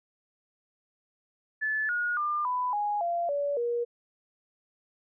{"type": "tone with pitch steps", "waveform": "sine", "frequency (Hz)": [1735, 1442.2, 1198.8, 996.5, 828.3, 688.5, 572.3, 475.7], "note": ["A6", "F#6", "D6", "B5", "G#5", "F5", "D5", "A#4"], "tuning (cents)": [-25, -45, 35, 15, -5, -25, -45, 35], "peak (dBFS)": -26, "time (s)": [1.61, 3.85], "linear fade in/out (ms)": 20, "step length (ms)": 280, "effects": []}